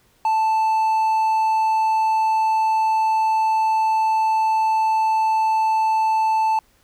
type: tone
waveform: triangle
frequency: 880 Hz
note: A5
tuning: in tune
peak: -14 dBFS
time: 0.25-6.59 s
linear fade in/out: 2 ms
effects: pink hiss -59 dBFS RMS until 6.83 s